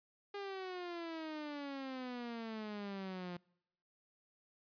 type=exponential sweep; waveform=sawtooth; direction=down; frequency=407.1 to 174.61 Hz; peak=-38 dBFS; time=0.34-3.37 s; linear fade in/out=5 ms; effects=noise-tail reverb RT60 0.8 s tail -26 dB re dry + resampled to 11025 Hz